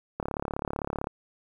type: click train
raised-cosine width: 1 ms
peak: -16 dBFS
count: 32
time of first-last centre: 0.2-1.071 s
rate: 35.6 Hz
effects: 9-bit